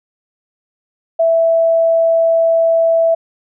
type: tone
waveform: sine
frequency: 660 Hz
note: E5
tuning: 2 cents sharp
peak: -9 dBFS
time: 1.19-3.15 s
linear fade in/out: 10 ms
effects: none